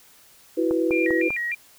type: chord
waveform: sine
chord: E suspended second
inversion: none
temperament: equal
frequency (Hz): 329.6 / 370 / 493.9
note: E4 / F#4 / B4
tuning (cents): 0 / 0 / 0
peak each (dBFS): -22 / -25 / -25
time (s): 0.57-1.29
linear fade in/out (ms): 10
type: click train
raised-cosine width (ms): 1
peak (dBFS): -18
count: 4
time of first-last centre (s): 0.71-1.305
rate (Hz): 5.04
type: tone with vibrato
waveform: sine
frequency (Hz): 2131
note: C7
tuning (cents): +31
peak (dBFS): -24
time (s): 0.91-1.55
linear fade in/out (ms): 10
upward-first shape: square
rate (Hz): 3.3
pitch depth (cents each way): 200
effects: white hiss -53 dBFS RMS until 1.78 s